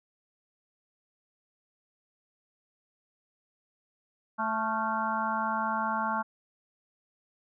harmonic tone with a mistuned harmonic, 220 Hz, A3, in tune, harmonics 1 / 3 / 4 / 5 / 6 / 7, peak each -36 / -38 / -31 / -33 / -34 / -41 dBFS, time 4.38-6.23 s, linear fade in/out 20 ms, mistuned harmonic 6, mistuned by +83 cents, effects none

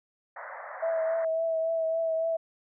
pink band-pass noise, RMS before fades -41 dBFS, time 0.36-1.25 s, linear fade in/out 5 ms, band 530 to 2000 Hz, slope 96 dB/octave
sine tone with vibrato, 652 Hz, E5, 19 cents flat, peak -25 dBFS, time 0.82-2.37 s, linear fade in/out 10 ms, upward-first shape triangle, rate 3.6 Hz, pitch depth 26 cents each way
effects none

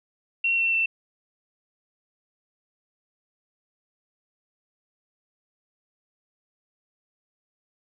sine tone with pitch steps, 2729 / 2705 / 2682 Hz, F7 / E7 / E7, -41 / +44 / +29 cents, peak -20 dBFS, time 0.44-0.86 s, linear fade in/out 5 ms, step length 140 ms, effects none

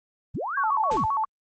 sine linear two-way sweep, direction up then down, 51 to 1661.2 to 51 Hz, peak -27 dBFS, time 0.34-1.06 s, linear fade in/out 10 ms, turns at 0.57 s
sine tone with vibrato, 987.8 Hz, B5, in tune, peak -22 dBFS, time 0.57-1.25 s, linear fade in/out 5 ms, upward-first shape square, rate 7.5 Hz, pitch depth 210 cents each way
pink noise with exponential decay, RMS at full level -31 dBFS, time 0.91-1.2 s, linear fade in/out 5 ms, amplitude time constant 61 ms
effects Opus 24 kbps

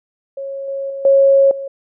sine tone with level steps, 548 Hz, C#5, 20 cents flat, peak -23 / -20 / -23 / -7 / -23 dBFS, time 0.37-1.68 s, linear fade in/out 5 ms, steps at 0.68 / 0.9 / 1.05 / 1.51 s, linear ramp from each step 2 ms, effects none

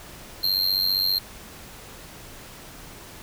square tone with amplitude modulation, 4186 Hz, C8, in tune, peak -17 dBFS, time 0.43-1.19 s, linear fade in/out 10 ms, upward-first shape sine, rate 95.1 Hz, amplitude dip 90%, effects pink hiss -43 dBFS RMS until 3.22 s

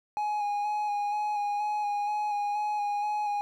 triangle tone with vibrato, 830.6 Hz, G#5, in tune, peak -25 dBFS, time 0.17-3.41 s, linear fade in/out 0 ms, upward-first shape square, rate 2.1 Hz, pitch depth 18 cents each way, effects none

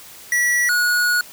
square tone pair in turn, 1941 / 1454.1 Hz, B6 / F#6, -31 / -31 cents, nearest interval perfect fourth, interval 500 cents, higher first, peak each -16 dBFS, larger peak neither, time 0.32-0.69 / 0.69-1.21 s, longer second, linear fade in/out 2 ms, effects white hiss -41 dBFS RMS until 1.32 s

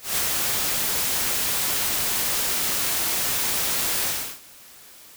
white noise with ADSR envelope, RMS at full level -22 dBFS, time 0.02-4.4 s, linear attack 160 ms, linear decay 7 ms, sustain -2 dB, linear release 350 ms, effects white hiss -47 dBFS RMS until 5.16 s

